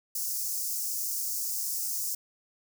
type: high-pass noise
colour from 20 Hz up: white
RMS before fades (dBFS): -32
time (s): 0.15-2.15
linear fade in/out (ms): 5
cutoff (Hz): 5100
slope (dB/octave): 48
effects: none